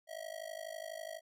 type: tone with amplitude modulation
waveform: square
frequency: 645 Hz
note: E5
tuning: 38 cents flat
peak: -39 dBFS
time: 0.07-1.21 s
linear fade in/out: 50 ms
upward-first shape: sine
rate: 52.1 Hz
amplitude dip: 95%
effects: none